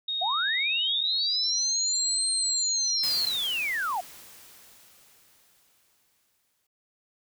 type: tone with pitch glide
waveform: sine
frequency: 3729 to 4162 Hz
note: A#7 to C8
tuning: 0 to -10 cents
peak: -27 dBFS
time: 0.08-3.29 s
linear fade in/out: 5 ms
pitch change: +190 cents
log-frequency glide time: 1.06-1.64 s
type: linear two-way sweep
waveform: sine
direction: up then down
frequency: 659.3 to 8600 to 659.3 Hz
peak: -26 dBFS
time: 0.21-4.01 s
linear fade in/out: 10 ms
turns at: 2.31 s
type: noise with exponential decay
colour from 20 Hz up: white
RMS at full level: -35 dBFS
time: 3.03-6.67 s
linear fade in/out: 5 ms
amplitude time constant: 790 ms
effects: none